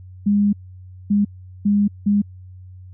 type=tone bursts at uneven times; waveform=sine; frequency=204.2 Hz; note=G#3; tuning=29 cents flat; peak=-13 dBFS; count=4; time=0.26-0.53 / 1.1-1.25 / 1.65-1.88 / 2.06-2.22 s; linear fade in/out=10 ms; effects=added 92 Hz sine -37 dBFS peak until 2.93 s